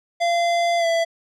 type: tone with pitch glide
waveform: square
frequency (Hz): 687 to 667.1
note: F5 to E5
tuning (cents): -29 to +20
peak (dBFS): -18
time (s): 0.2-1.05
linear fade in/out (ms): 20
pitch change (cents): -51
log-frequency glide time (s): 0.78-0.86
effects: low-pass 6000 Hz 12 dB/octave